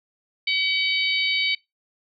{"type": "harmonic tone", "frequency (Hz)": 759, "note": "F#5", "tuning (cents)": 44, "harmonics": [3, 4, 5, 6], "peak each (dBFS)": [-23, -26, -28, -29], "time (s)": [0.47, 1.55], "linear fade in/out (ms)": 5, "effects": ["noise-tail reverb RT60 0.2 s tail -22 dB re dry"]}